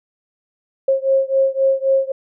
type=beating tone pair; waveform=sine; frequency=536 / 539.8 Hz; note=C5 / C#5; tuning=+42 / -46 cents; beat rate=3.8 Hz; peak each=-16 / -17 dBFS; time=0.88-2.12 s; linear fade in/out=5 ms; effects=none